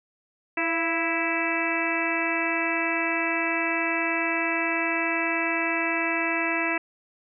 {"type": "harmonic tone with a mistuned harmonic", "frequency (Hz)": 329.6, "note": "E4", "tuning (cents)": 0, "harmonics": [1, 2, 3, 4, 5, 6, 7, 8], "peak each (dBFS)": [-30, -32, -33, -35, -33, -30, -31, -30], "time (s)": [0.57, 6.78], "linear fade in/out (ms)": 5, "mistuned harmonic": 2, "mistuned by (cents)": 44, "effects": []}